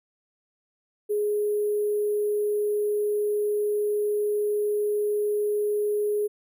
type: tone with sample-and-hold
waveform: sine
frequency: 416.6 Hz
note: G#4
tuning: 5 cents sharp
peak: -22 dBFS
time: 1.09-6.28 s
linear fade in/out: 20 ms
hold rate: 11025 Hz
effects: none